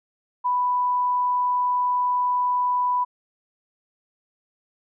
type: tone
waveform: sine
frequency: 990 Hz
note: B5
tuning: 4 cents sharp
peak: -19 dBFS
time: 0.44-3.05 s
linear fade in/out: 20 ms
effects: none